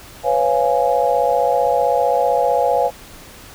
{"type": "chord", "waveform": "sine", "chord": "C# dominant seventh", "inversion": "third", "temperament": "just", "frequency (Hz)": [498.9, 554.4, 693, 831.5], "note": ["B4", "C#5", "E#5", "G#5"], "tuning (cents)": [17, 0, -14, 2], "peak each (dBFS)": -19, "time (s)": [0.23, 2.91], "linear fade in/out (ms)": 50, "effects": ["pink hiss -40 dBFS RMS until 3.54 s"]}